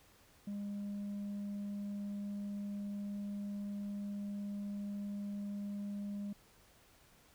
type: tone with tanh clipping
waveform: sine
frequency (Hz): 202.9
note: G#3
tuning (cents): -40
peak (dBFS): -39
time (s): 0.47-6.33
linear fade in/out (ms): 5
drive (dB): 2
effects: pink hiss -65 dBFS RMS until 7.34 s